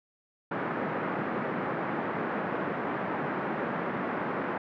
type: band-pass noise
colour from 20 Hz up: pink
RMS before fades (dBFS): -32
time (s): 0.51-4.58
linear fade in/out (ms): 5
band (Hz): 170 to 1800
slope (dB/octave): 24
effects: none